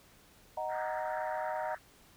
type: chord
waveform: sine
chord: D# minor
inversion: none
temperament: just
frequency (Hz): 622.3 / 746.7 / 933.4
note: D#5 / F#5 / A#5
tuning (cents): 0 / +16 / +2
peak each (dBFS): -37 / -38 / -38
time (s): 0.57-1.75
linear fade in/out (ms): 5
type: band-pass noise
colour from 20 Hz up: white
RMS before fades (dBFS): -45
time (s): 0.68-1.79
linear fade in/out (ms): 50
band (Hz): 1200 to 1900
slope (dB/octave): 96
effects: pink hiss -61 dBFS RMS until 2.16 s